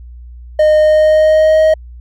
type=tone with pitch glide; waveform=triangle; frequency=614 to 628.7 Hz; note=D#5 to D#5; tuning=-23 to +18 cents; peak=-4 dBFS; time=0.59-1.74 s; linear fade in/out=5 ms; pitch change=+41 cents; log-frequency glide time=0.78-1.62 s; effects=added 60 Hz sine -30 dBFS peak until 2 s